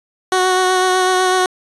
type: tone with vibrato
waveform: 15% pulse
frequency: 370 Hz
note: F#4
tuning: in tune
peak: -6 dBFS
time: 0.32-1.46 s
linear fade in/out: 2 ms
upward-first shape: sine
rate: 8 Hz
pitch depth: 16 cents each way
effects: resampled to 24000 Hz